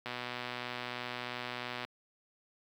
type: click train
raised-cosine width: 0.3 ms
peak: -22 dBFS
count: 221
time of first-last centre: 0.06-1.849 s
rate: 123 Hz
effects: high-pass 80 Hz 12 dB/octave + 9-bit